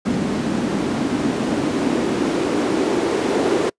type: noise with band-pass filter sweep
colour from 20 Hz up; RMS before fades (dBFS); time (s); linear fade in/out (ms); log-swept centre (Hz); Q
white; -20; 0.05-3.7; 10; 220 to 370; 3.1
effects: noise-tail reverb RT60 0.1 s tail -26 dB re dry + resampled to 22050 Hz